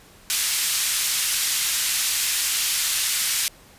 white band-pass noise, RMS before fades -23 dBFS, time 0.3-3.48 s, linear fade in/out 0 ms, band 2000 to 11000 Hz, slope 12 dB/octave, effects pink hiss -50 dBFS RMS until 3.78 s + resampled to 32000 Hz

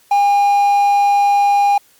triangle tone with quantisation, 810 Hz, G#5, 43 cents flat, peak -8 dBFS, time 0.11-1.78 s, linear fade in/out 5 ms, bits 6, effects white hiss -52 dBFS RMS until 1.99 s + Opus 48 kbps

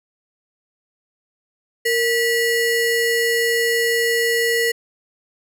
square ring-modulated tone, 1207 Hz, D6, 47 cents sharp, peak -14 dBFS, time 1.85-4.72 s, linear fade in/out 10 ms, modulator 744 Hz, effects none

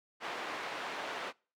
pink band-pass noise, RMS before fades -40 dBFS, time 0.2-1.33 s, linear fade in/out 50 ms, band 540 to 2700 Hz, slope 12 dB/octave, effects noise-tail reverb RT60 0.4 s tail -26 dB re dry

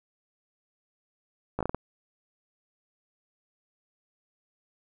slowing click train, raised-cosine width 1 ms, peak -15 dBFS, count 6, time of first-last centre 1.59-1.746 s, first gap 16 ms, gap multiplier 1.34, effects none

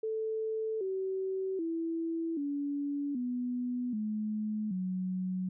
sine tone with pitch steps, 440 / 380.8 / 329.6 / 285.3 / 246.9 / 213.7 / 185 Hz, A4 / F#4 / E4 / C#4 / B3 / G#3 / F#3, 0 / +50 / 0 / +50 / 0 / +50 / 0 cents, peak -31 dBFS, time 0.03-5.49 s, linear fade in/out 5 ms, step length 780 ms, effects none

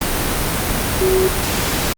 sine tone in noise, 375.4 Hz, F#4, 25 cents sharp, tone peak -13 dBFS, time 1.01-1.28 s, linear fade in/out 5 ms, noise pink, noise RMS -19 dBFS, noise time 0.01-1.93 s, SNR +3 dB, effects Opus 32 kbps

